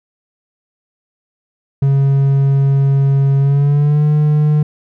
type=tone with pitch glide; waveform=triangle; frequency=137.8 to 150.27 Hz; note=C#3 to D3; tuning=-10 to +40 cents; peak=-7 dBFS; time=1.82-4.63 s; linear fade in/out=5 ms; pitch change=+150 cents; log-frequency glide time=3.39-4.04 s; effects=none